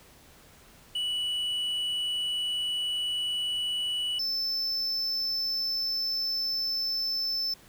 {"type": "tone pair in turn", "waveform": "triangle", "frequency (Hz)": [2950, 5281], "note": ["F#7", "E8"], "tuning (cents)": [-6, 2], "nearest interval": "minor seventh", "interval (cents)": 1008, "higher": "second", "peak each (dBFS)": -26, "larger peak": "neither", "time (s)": [[0.95, 4.19], [4.19, 7.54]], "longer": "second", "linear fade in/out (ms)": 5, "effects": ["pink hiss -55 dBFS RMS until 7.68 s"]}